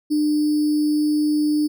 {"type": "tone with sample-and-hold", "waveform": "sine", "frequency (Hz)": 300.3, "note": "D4", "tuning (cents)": 39, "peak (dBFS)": -16, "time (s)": [0.1, 1.68], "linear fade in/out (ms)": 20, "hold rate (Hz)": 4900, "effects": []}